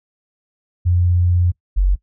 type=tone pair in turn; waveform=sine; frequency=88.4 / 46.68 Hz; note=F2 / F#1; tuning=+22 / +16 cents; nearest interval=major seventh; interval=1106 cents; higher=first; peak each=-12 / -11 dBFS; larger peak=second; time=0.85-1.52 / 1.76-1.96 s; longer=first; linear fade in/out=20 ms; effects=noise-tail reverb RT60 0.1 s tail -21 dB re dry